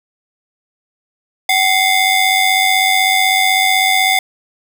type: ring-modulated tone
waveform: 25% pulse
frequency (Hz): 1418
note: F6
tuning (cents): +26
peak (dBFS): -4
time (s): 1.49-4.19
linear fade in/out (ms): 2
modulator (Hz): 661
effects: none